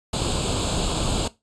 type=noise with comb filter; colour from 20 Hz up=pink; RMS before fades=-24 dBFS; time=0.13-1.28 s; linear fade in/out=5 ms; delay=0.26 ms; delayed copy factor=+0.85; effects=noise-tail reverb RT60 0.2 s tail -17 dB re dry + resampled to 22050 Hz